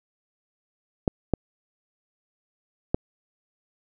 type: clicks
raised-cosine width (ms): 2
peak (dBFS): -7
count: 3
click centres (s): 1.078 / 1.337 / 2.945
effects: none